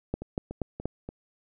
two click trains, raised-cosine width 2 ms, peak -15 / -23 dBFS, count 4 / 4, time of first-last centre 0.14-0.856 / 0.22-1.09 s, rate 4.19 / 3.45 Hz, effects none

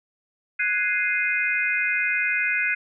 sine chord, Ab dominant seventh, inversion third, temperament equal, 1480 / 1661.2 / 2093 / 2489 Hz, Gb6 / Ab6 / C7 / Eb7, 0 / 0 / 0 / 0 cents, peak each -27 / -29 / -25 / -25 dBFS, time 0.59-2.75 s, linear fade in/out 10 ms, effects none

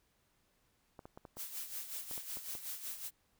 clicks, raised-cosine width 1 ms, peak -35 dBFS, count 9, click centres 0.992 / 1.055 / 1.175 / 1.252 / 1.37 / 2.112 / 2.178 / 2.371 / 2.552 s
blue noise with tremolo, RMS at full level -41 dBFS, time 1.36-3.11 s, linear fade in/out 50 ms, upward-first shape sine, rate 5.4 Hz, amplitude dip 65%
effects pink hiss -75 dBFS RMS until 3.39 s

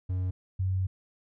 triangle / sine tone pair in turn, 92.1 / 94.04 Hz, F#2 / F#2, -7 / +29 cents, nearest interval unison, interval 36 cents, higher second, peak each -25 dBFS, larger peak neither, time 0.09-0.31 / 0.59-0.87 s, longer second, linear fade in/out 10 ms, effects none

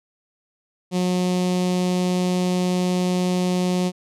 sawtooth tone with notch filter, 181.1 Hz, F#3, 37 cents flat, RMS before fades -21 dBFS, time 0.91-3.92 s, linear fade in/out 50 ms, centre 1500 Hz, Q 0.79, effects low-pass 9000 Hz 12 dB/octave

